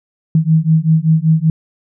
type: beating tone pair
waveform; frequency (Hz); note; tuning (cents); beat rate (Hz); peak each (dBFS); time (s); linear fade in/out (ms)
sine; 157.1 / 162.3; D#3 / E3; +17 / -27; 5.2; -12; 0.35-1.5; 2
effects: none